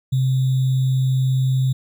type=tone with sample-and-hold; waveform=sine; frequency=130.81 Hz; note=C3; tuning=in tune; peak=-15 dBFS; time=0.12-1.73 s; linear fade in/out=10 ms; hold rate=3675 Hz; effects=none